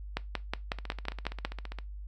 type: two click trains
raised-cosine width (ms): 0.3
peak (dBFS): -24 / -14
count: 17 / 8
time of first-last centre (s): 0.72-1.787 / 0.17-1.45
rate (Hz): 15 / 5.47
effects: noise-tail reverb RT60 0.2 s tail -19 dB re dry + added 50 Hz sine -39 dBFS peak until 2.07 s